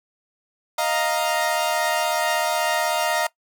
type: chord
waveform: sawtooth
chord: Eb suspended second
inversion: none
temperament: equal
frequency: 622.3 / 698.5 / 932.3 Hz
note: Eb5 / F5 / Bb5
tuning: 0 / 0 / 0 cents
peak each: -21 dBFS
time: 0.78-3.27 s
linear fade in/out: 5 ms
effects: noise-tail reverb RT60 0.1 s tail -19 dB re dry